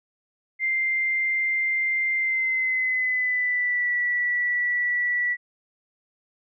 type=tone with pitch glide; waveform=sine; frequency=2093 to 1952.8 Hz; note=C7 to B6; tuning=0 to -20 cents; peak=-21 dBFS; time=0.59-5.37 s; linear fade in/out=50 ms; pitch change=-120 cents; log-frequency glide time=2.15-3.92 s; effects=none